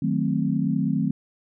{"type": "chord", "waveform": "sine", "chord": "D# diminished seventh", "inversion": "none", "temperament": "equal", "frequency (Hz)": [155.56, 185, 220, 261.6], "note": ["D#3", "F#3", "A3", "C4"], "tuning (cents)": [0, 0, 0, 0], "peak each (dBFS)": -26, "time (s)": [0.02, 1.11], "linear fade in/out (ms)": 5, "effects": []}